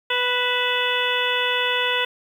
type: harmonic tone with a mistuned harmonic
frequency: 493.9 Hz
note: B4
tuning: in tune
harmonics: 1 / 2 / 3 / 4 / 5 / 6 / 7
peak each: -27 / -27 / -27 / -27 / -27 / -27 / -27 dBFS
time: 0.1-2.05 s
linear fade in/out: 5 ms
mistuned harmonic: 5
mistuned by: +87 cents
effects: 8-bit